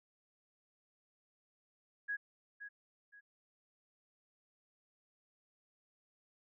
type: tone with echo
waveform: sine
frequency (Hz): 1661.2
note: G#6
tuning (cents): 0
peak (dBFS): -35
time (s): 2.08-2.17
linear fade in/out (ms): 20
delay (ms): 520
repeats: 2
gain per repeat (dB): -10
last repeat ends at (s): 3.21
effects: none